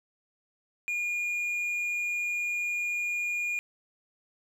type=tone with hard clipping; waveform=triangle; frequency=2429 Hz; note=D#7; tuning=42 cents flat; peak=-29 dBFS; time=0.88-3.59 s; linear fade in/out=0 ms; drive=6 dB; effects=none